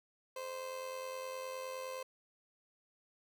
30% pulse tone with amplitude modulation, 520 Hz, C5, 11 cents flat, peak -36 dBFS, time 0.36-2.03 s, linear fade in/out 5 ms, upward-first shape sine, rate 89.7 Hz, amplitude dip 50%, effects none

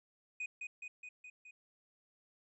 triangle tone with echo, 2489 Hz, D#7, in tune, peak -36 dBFS, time 0.4-0.46 s, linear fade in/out 5 ms, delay 210 ms, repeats 5, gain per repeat -3 dB, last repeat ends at 1.51 s, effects resampled to 24000 Hz

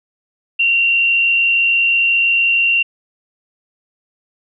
sine tone with frequency modulation, 2753 Hz, F7, 25 cents flat, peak -11 dBFS, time 0.59-2.83 s, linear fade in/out 10 ms, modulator 75.1 Hz, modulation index 0.6, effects none

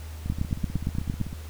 two click trains, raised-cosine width 5 ms, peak -21 / -13 dBFS, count 18 / 9, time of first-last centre 0.26-1.329 / 0.3-1.213 s, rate 15.9 / 8.76 Hz, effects added 78 Hz sine -36 dBFS peak until 1.49 s + pink hiss -48 dBFS RMS until 1.49 s

